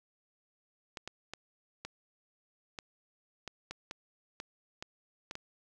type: clicks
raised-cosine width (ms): 0.2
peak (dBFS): -23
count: 12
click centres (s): 0.972 / 1.076 / 1.336 / 1.85 / 2.788 / 3.477 / 3.71 / 3.911 / 4.401 / 4.825 / 5.311 / 5.354
effects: none